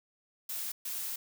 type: noise bursts at uneven times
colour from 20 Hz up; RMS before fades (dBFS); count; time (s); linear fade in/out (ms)
blue; -37; 2; 0.49-0.72 / 0.85-1.16; 5
effects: none